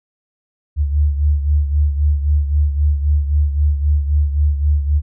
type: beating tone pair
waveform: sine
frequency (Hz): 72.8 / 76.6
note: D2 / D#2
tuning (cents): -15 / -27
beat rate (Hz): 3.8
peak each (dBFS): -13 / -20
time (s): 0.76-5.02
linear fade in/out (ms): 50
effects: none

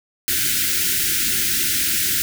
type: band-stop noise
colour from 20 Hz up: white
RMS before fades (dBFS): -20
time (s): 0.28-2.22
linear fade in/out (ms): 0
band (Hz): 390 to 1400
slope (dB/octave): 96
effects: none

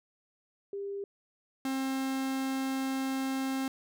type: tone pair in turn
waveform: sine / 45% pulse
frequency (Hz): 399 / 266.3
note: G4 / C4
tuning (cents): +31 / +31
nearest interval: perfect fifth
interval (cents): 700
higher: first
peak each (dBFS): -34 / -30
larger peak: second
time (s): 0.73-1.04 / 1.65-3.68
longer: second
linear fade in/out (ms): 2
effects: none

